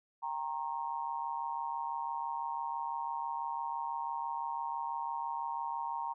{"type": "tone with amplitude modulation", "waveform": "sine", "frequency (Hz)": 932.3, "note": "A#5", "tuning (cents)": 0, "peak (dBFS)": -30, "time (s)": [0.22, 6.14], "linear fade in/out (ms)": 20, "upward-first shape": "sine", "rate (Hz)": 146, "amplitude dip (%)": 95, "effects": []}